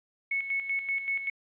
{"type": "tone with tremolo", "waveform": "sine", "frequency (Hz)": 2203, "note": "C#7", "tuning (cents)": -11, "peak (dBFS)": -26, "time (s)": [0.31, 1.3], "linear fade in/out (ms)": 5, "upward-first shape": "square", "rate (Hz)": 5.2, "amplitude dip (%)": 60, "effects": ["resampled to 8000 Hz", "10-bit"]}